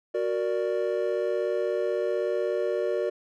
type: chord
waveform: triangle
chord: Gb augmented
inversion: none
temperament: equal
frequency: 370 / 466.2 / 587.3 Hz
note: Gb4 / Bb4 / D5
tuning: 0 / 0 / 0 cents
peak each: -27 dBFS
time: 0.14-3.1 s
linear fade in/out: 10 ms
effects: none